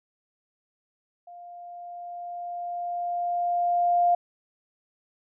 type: tone with level ramp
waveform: sine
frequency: 701 Hz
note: F5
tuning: 6 cents sharp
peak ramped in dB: -42 to -17 dBFS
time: 1.27-4.15 s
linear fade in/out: 5 ms
effects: none